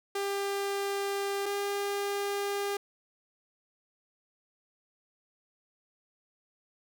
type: tone pair in turn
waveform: sawtooth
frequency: 398.3 / 402.5 Hz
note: G4 / G4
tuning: +28 / +46 cents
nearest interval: unison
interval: 18 cents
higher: second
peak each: -26 dBFS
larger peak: neither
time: 0.15-1.46 / 1.46-2.77 s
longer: neither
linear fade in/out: 5 ms
effects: none

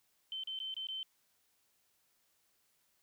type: tone with dropouts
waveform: sine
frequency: 3086 Hz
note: G7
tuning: 28 cents flat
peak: -38 dBFS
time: 0.32-1.03 s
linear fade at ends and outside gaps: 1 ms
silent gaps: 0.436-0.473 / 0.59-0.601 / 0.741-0.766 / 0.87-0.886 s
effects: white hiss -75 dBFS RMS until 3.02 s

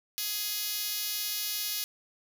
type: tone with high-pass filter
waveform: 5% pulse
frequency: 417.5 Hz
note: G#4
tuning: 9 cents sharp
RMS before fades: -33 dBFS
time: 0.18-1.84 s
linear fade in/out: 0 ms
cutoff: 5300 Hz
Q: 0.55
effects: none

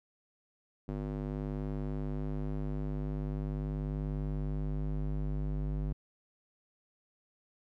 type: tone with band-pass filter sweep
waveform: square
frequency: 50.2 Hz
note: G1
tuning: 42 cents sharp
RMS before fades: -35 dBFS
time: 0.88-5.93 s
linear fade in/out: 5 ms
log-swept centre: 260 to 130 Hz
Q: 0.85
effects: none

